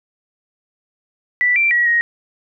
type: tone with pitch steps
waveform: sine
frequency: 1970 / 2353 / 1918 / 1879 Hz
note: B6 / D7 / A#6 / A#6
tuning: -5 / +3 / +49 / +13 cents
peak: -12 dBFS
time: 1.41-2.01 s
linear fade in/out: 0 ms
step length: 150 ms
effects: none